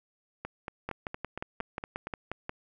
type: two click trains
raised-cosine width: 0.5 ms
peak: -21 / -19 dBFS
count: 8 / 10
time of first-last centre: 0.45-2.07 / 0.89-2.494 s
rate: 4.32 / 5.61 Hz
effects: none

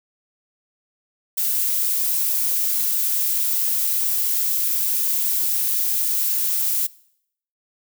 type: noise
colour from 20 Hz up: violet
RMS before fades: -21 dBFS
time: 1.37-6.87 s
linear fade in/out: 10 ms
effects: noise-tail reverb RT60 0.7 s tail -22 dB re dry

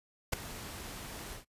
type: noise with ADSR envelope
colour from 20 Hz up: pink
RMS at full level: -28 dBFS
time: 0.32-1.45 s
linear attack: 14 ms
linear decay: 5 ms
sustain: -16 dB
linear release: 120 ms
effects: noise-tail reverb RT60 0.1 s tail -21 dB re dry + resampled to 32000 Hz

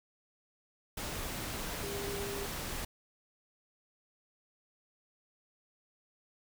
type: tone in noise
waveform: sine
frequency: 401 Hz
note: G4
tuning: 39 cents sharp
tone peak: -39 dBFS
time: 1.83-2.46 s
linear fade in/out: 5 ms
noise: pink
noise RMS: -39 dBFS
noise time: 0.97-2.85 s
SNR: -3 dB
effects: none

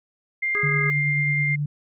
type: tone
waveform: sine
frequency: 2100 Hz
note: C7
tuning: 6 cents sharp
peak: -21 dBFS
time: 0.42-1.56 s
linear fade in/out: 10 ms
type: harmonic tone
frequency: 411.7 Hz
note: G#4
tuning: 15 cents flat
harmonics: 1 / 3 / 4 / 5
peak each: -31 / -31 / -31 / -31 dBFS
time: 0.55-0.9 s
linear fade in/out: 0 ms
type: tone with tremolo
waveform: sine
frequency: 146.83 Hz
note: D3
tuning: in tune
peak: -21 dBFS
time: 0.63-1.66 s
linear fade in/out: 5 ms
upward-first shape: triangle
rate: 9.3 Hz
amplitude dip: 35%
effects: none

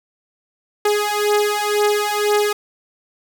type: beating tone pair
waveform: sawtooth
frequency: 415.3 / 417.3 Hz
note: G#4 / G#4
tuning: 0 / +8 cents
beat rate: 2 Hz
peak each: -15 dBFS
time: 0.85-2.53 s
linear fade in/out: 5 ms
effects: none

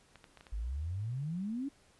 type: clicks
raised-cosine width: 0.3 ms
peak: -36 dBFS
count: 5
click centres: 0.157 / 0.242 / 0.373 / 0.409 / 0.468 s
type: exponential sweep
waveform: sine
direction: up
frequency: 49 to 289.9 Hz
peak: -34 dBFS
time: 0.52-1.69 s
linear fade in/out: 10 ms
effects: pink hiss -65 dBFS RMS until 1.99 s + resampled to 24000 Hz

